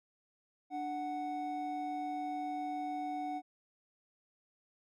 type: tone pair together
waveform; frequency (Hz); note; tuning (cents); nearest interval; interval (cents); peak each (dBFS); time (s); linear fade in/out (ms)
triangle; 295.5 / 741; D4 / F#5; +11 / +2; octave + major third; 1591; -39 / -35; 0.7-3.42; 50
effects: none